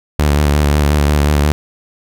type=tone with vibrato; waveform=sawtooth; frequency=73.42 Hz; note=D2; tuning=in tune; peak=-6 dBFS; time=0.19-1.52 s; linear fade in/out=0 ms; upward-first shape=square; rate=5.6 Hz; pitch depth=31 cents each way; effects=none